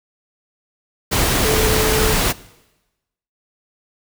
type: tone in noise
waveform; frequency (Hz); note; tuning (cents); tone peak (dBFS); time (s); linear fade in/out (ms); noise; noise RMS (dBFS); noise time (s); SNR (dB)
sine; 435.7; A4; -17; -19; 1.44-2.14; 20; pink; -17; 1.11-2.33; -5
effects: noise-tail reverb RT60 1.0 s tail -20 dB re dry